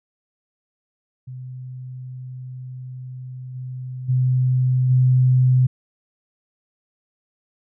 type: tone with level steps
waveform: sine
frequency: 127.7 Hz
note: C3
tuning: 42 cents flat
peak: -31 / -28 / -15 / -12 dBFS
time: 1.27-5.67 s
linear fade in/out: 10 ms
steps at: 3.54 / 4.08 / 4.89 s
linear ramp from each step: 20 ms
effects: none